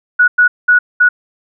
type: tone bursts at uneven times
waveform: sine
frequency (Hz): 1465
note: F#6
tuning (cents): -18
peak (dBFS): -5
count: 4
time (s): 0.19-0.28 / 0.38-0.48 / 0.68-0.79 / 1-1.09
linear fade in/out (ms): 10
effects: none